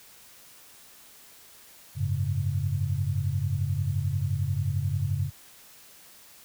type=chord; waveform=sine; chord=F# suspended second; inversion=none; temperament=equal; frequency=92.5 / 103.83 / 138.59 Hz; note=F#2 / G#2 / C#3; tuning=0 / 0 / 0 cents; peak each=-29 dBFS; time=1.95-5.31 s; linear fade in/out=50 ms; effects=white hiss -52 dBFS RMS until 6.44 s